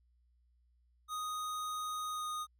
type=tone with pitch glide; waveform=square; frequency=1244.5 to 1237.3 Hz; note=D#6 to D#6; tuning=0 to -10 cents; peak=-37 dBFS; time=1.08-2.47 s; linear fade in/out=50 ms; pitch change=-10 cents; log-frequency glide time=2.11-2.25 s; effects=added 60 Hz sine -67 dBFS peak until 2.59 s + MP3 96 kbps